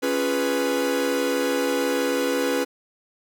45% pulse chord, C# dominant seventh, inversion none, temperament equal, 277.2 / 349.2 / 415.3 / 493.9 Hz, C#4 / E#4 / G#4 / B4, 0 / 0 / 0 / 0 cents, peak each -26 / -30 / -30 / -24 dBFS, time 0.02-2.65 s, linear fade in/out 20 ms, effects none

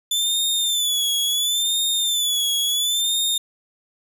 sawtooth tone with vibrato, 3500 Hz, A7, 10 cents flat, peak -16 dBFS, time 0.11-3.38 s, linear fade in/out 5 ms, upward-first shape sine, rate 0.72 Hz, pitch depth 84 cents each way, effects none

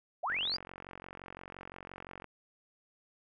sine linear sweep, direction up, 554.4 to 4978 Hz, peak -31 dBFS, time 0.23-0.57 s, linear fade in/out 10 ms
click train, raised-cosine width 0.5 ms, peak -30 dBFS, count 90, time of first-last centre 0.3-2.243 s, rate 45.8 Hz
effects none

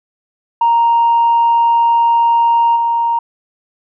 sine tone with level steps, 932.3 Hz, A#5, in tune, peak -7 / -11 dBFS, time 0.61-3.19 s, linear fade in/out 5 ms, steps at 2.75 s, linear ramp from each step 20 ms, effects tanh soft clip ceiling -5 dBFS

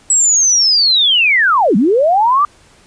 sine linear two-way sweep, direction down then up, 7860 to 178.7 to 1210 Hz, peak -8 dBFS, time 0.1-2.45 s, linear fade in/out 2 ms, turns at 1.76 s, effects pink hiss -47 dBFS RMS until 2.86 s + resampled to 22050 Hz

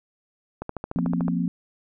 click train, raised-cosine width 1 ms, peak -16 dBFS, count 10, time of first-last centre 0.62-1.282 s, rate 13.6 Hz
sine chord, F suspended fourth, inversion none, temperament equal with one note detuned, 174.61 / 233.1 / 259.8 Hz, F3 / Bb3 / C4, 0 / 0 / -12 cents, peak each -24 / -28 / -28 dBFS, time 0.96-1.48 s, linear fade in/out 0 ms
effects none

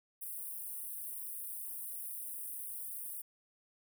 white high-pass noise, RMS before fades -43 dBFS, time 0.21-3.22 s, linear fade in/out 10 ms, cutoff 8800 Hz, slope 96 dB/octave, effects none

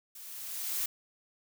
blue noise with level ramp, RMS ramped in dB -48 to -31 dBFS, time 0.15-0.86 s, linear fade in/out 5 ms, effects none

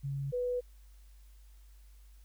sine tone pair in turn, 138.59 / 493.9 Hz, C#3 / B4, 0 / 0 cents, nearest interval octave + minor seventh, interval 2200 cents, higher second, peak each -33 / -30 dBFS, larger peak second, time 0.03-0.32 / 0.32-0.61 s, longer neither, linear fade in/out 20 ms, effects added 50 Hz sine -53 dBFS peak until 2.24 s + white hiss -69 dBFS RMS until 2.24 s

